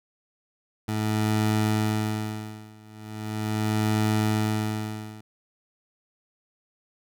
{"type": "tone with tremolo", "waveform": "20% pulse", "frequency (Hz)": 107.8, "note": "A2", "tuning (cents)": -35, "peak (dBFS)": -16, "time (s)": [0.88, 5.21], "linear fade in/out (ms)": 5, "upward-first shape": "sine", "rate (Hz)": 0.39, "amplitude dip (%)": 95, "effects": []}